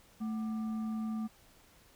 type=tone with frequency modulation; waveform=sine; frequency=220.2 Hz; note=A3; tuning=2 cents sharp; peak=-33 dBFS; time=0.2-1.28 s; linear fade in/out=20 ms; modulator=967 Hz; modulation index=0.24; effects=pink hiss -62 dBFS RMS until 1.95 s